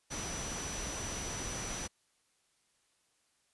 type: tone in noise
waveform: sine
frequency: 5920 Hz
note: F#8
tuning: in tune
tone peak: -42 dBFS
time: 0.1-1.88 s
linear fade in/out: 20 ms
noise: pink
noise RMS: -40 dBFS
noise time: 0.1-1.88 s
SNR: -5 dB
effects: white hiss -74 dBFS RMS until 3.53 s + resampled to 24000 Hz